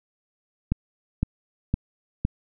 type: click train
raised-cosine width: 5 ms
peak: -9 dBFS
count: 4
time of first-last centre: 0.72-2.251 s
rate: 1.96 Hz
effects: none